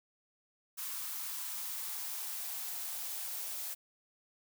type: noise with high-pass filter sweep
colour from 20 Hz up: blue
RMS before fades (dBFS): -40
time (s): 0.77-3.75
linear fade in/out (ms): 20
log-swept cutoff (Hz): 1100 to 610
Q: 2.6
effects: none